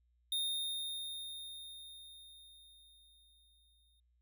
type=tone with exponential decay; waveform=square; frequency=3674 Hz; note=A#7; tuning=26 cents flat; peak=-33 dBFS; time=0.32-4 s; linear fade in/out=2 ms; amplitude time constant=800 ms; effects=added 60 Hz sine -70 dBFS peak until 4.21 s